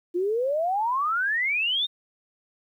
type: exponential sweep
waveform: sine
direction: up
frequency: 340 to 3729 Hz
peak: -22 dBFS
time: 0.14-1.87 s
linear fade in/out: 20 ms
effects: 10-bit